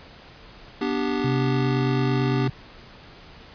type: chord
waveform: square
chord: G major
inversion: first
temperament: just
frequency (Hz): 245 / 294 / 392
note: B3 / D4 / G4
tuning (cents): -14 / +2 / 0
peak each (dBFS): -28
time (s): 0.81-2.48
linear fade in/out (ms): 5
type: tone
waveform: sine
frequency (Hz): 130.81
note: C3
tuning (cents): 0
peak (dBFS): -22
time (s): 1.24-2.5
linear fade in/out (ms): 5
effects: pink hiss -46 dBFS RMS until 3.54 s + resampled to 11025 Hz